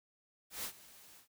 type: noise with ADSR envelope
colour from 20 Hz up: white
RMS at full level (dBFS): -39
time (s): 0.5-1.28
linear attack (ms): 140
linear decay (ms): 80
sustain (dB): -19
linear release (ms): 110
effects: none